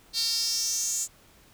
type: tone with high-pass filter sweep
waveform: sawtooth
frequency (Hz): 457.4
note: A#4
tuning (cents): -33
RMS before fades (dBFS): -28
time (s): 0.13-1.08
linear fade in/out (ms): 50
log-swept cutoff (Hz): 4400 to 7200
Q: 6.7
effects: pink hiss -57 dBFS RMS until 1.53 s